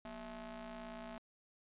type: ring-modulated tone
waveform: sawtooth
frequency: 210 Hz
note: G#3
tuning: 19 cents sharp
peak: -39 dBFS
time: 0.05-1.18 s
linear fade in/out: 0 ms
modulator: 449 Hz
effects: resampled to 8000 Hz